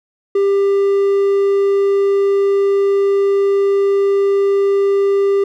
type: tone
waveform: triangle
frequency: 396.9 Hz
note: G4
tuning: 22 cents sharp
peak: -9 dBFS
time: 0.35-5.44 s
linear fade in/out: 5 ms
effects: none